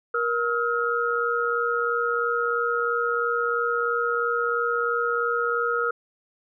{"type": "tone cluster", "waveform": "sine", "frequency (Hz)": [472.2, 1287, 1410], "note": ["A#4", "E6", "F6"], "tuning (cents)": [22, -42, 16], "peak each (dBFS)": -26, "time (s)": [0.14, 5.91], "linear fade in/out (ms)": 5, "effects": []}